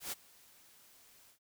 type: noise with ADSR envelope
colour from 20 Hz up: white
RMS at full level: -38 dBFS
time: 0-1.39 s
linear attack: 120 ms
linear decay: 23 ms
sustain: -24 dB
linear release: 91 ms
effects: none